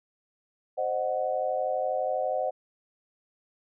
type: chord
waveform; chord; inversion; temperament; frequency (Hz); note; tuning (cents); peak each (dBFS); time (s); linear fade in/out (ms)
sine; C diminished; none; equal with one note detuned; 523.3 / 615.5 / 740; C5 / Eb5 / Gb5; 0 / -19 / 0; -30; 0.77-2.51; 20
effects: none